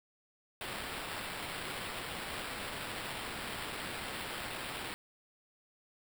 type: noise with sample-and-hold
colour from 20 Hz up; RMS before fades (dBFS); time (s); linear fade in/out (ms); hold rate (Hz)
blue; -41; 0.61-4.94; 0; 6300
effects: none